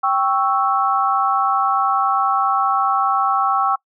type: chord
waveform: sine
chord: C# diminished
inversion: second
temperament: equal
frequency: 784 / 1108.7 / 1318.5 Hz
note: G5 / C#6 / E6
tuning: 0 / 0 / 0 cents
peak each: -19 dBFS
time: 0.03-3.76 s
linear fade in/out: 10 ms
effects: noise-tail reverb RT60 0.1 s tail -25 dB re dry